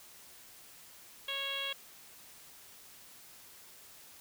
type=tone with low-pass filter; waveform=10% pulse; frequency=551 Hz; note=C#5; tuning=11 cents flat; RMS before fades=-37 dBFS; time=1.28-1.73 s; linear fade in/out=5 ms; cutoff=3300 Hz; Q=5.9; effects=white hiss -55 dBFS RMS until 4.2 s